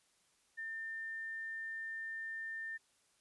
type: tone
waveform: sine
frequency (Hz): 1800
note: A6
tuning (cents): +39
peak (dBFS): -40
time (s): 0.57-2.78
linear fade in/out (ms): 20
effects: white hiss -73 dBFS RMS until 3.2 s + resampled to 24000 Hz